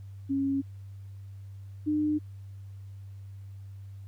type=tone pair in turn; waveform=sine; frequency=274.3 / 302.1 Hz; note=C#4 / D4; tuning=-18 / +49 cents; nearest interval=major second; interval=167 cents; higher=second; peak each=-25 / -24 dBFS; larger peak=second; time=0.29-0.62 / 1.86-2.19 s; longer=neither; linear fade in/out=20 ms; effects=added 98 Hz sine -41 dBFS peak until 4.07 s + pink hiss -68 dBFS RMS until 4.07 s